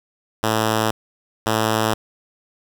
5% pulse tone pair in turn, 110 / 110 Hz, A2 / A2, 0 / 0 cents, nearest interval unison, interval 0 cents, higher neither, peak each -6 dBFS, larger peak neither, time 0.43-0.91 / 1.46-1.94 s, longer neither, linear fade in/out 5 ms, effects 8-bit

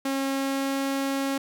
sawtooth tone with pitch glide, 271.6 to 273.2 Hz, C#4 to C#4, -35 to -25 cents, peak -21 dBFS, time 0.05-1.38 s, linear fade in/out 5 ms, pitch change +10 cents, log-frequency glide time 0.31-0.84 s, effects none

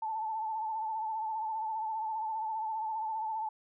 sine tone with vibrato, 878 Hz, A5, 4 cents flat, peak -32 dBFS, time 0.02-3.49 s, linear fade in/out 5 ms, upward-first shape sine, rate 15 Hz, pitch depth 46 cents each way, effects none

